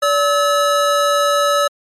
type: tone pair together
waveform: square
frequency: 575.1 / 1291 Hz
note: D5 / E6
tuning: -36 / -37 cents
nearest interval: octave + major second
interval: 1399 cents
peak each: -16 dBFS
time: 0.02-1.68 s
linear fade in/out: 10 ms
effects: low-pass 10000 Hz 12 dB/octave + MP3 64 kbps